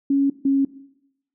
sine tone pair in turn, 277.2 / 274 Hz, C#4 / C#4, 0 / -20 cents, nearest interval unison, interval 20 cents, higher first, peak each -15 dBFS, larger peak neither, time 0.1-0.3 / 0.45-0.65 s, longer neither, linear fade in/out 5 ms, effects noise-tail reverb RT60 0.8 s tail -17 dB re dry

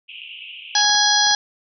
pink band-pass noise, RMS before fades -37 dBFS, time 0.08-0.83 s, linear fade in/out 20 ms, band 2500 to 3100 Hz, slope 96 dB/octave
harmonic tone, 830.6 Hz, G#5, in tune, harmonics 1 / 2 / 4 / 5 / 6 / 7, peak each -21 / -21 / -21 / -21 / -21 / -21 dBFS, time 0.75-1.35 s, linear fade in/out 2 ms
clicks, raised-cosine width 0.5 ms, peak -22 dBFS, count 5, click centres 0.845 / 0.896 / 0.951 / 1.268 / 1.311 s
effects none

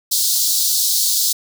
pink high-pass noise, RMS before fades -17 dBFS, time 0.11-1.33 s, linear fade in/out 10 ms, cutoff 3900 Hz, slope 48 dB/octave, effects none

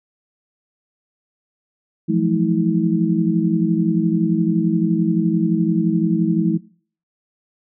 sine tone cluster, 168.4 / 180 / 214.3 / 322.7 Hz, E3 / F#3 / A3 / E4, +37 / -47 / -45 / -37 cents, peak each -20 dBFS, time 2.08-6.58 s, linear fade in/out 20 ms, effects noise-tail reverb RT60 0.5 s tail -22 dB re dry

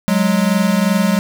square tone pair together, 185 / 207.7 Hz, F#3 / G#3, 0 / 0 cents, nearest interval major second, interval 200 cents, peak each -16 dBFS, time 0.08-1.19 s, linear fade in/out 0 ms, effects none

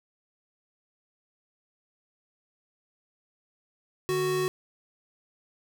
square tone pair together, 150.09 / 370 Hz, D3 / F#4, +38 / 0 cents, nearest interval octave + major third, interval 1562 cents, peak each -35 / -26 dBFS, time 4.09-4.48 s, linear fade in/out 0 ms, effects none

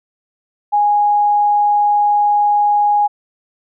sine tone, 827 Hz, G#5, 8 cents flat, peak -10 dBFS, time 0.72-3.08 s, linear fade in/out 20 ms, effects none

